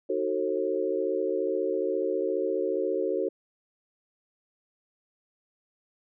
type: chord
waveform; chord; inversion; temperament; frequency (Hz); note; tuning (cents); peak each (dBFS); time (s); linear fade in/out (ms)
sine; D# diminished seventh; none; just; 311.1 / 373.4 / 448 / 537.6; D#4 / F#4 / A4 / C5; 0 / +16 / +31 / +47; -34 / -29 / -30 / -31; 0.09-3.29; 10
effects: none